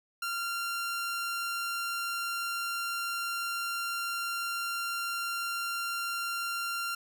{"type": "tone", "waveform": "sawtooth", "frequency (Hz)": 1383, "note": "F6", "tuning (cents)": -17, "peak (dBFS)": -28, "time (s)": [0.22, 6.95], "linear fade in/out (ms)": 5, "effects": []}